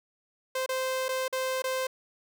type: tone with dropouts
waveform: sawtooth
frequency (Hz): 520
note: C5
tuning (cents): -11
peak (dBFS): -24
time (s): 0.55-1.87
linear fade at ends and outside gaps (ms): 5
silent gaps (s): 0.662-0.69 / 1.084-1.089 / 1.281-1.326 / 1.621-1.64
effects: none